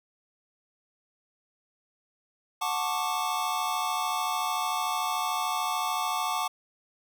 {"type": "chord", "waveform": "square", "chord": "D major seventh", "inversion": "first", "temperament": "just", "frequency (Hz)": [734.2, 881, 1101.2, 1174.7], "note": ["F#5", "A5", "C#6", "D6"], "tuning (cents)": [-14, 2, -12, 0], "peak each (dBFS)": [-34, -33, -34, -33], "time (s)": [2.61, 6.48], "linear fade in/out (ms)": 10, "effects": []}